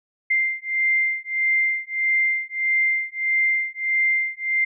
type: beating tone pair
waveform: sine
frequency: 2093 / 2094.6 Hz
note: C7 / C7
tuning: 0 / +1 cents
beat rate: 1.6 Hz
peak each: -22 dBFS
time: 0.3-4.65 s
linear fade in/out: 10 ms
effects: none